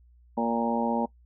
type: harmonic tone with a mistuned harmonic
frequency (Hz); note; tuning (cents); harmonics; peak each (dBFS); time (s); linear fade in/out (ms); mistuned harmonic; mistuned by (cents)
116.54; A#2; 0; 2 / 3 / 4 / 5 / 6 / 7 / 8; -27 / -37 / -33 / -32 / -39 / -31 / -32; 0.37-1.06; 10; 6; +38
effects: noise-tail reverb RT60 0.1 s tail -21 dB re dry + added 60 Hz sine -54 dBFS peak until 1.25 s